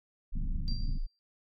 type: tone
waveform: sine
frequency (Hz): 27.5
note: A0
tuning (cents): 0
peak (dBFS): -29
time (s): 0.32-1.07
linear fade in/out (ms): 20
type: low-pass noise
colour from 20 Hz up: pink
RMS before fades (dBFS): -38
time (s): 0.35-0.98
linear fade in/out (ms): 5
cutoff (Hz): 240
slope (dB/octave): 48
type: tone with exponential decay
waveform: sine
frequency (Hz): 4715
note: D8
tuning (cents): +6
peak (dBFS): -38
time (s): 0.68-1.19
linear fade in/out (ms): 0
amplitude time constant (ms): 110
effects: none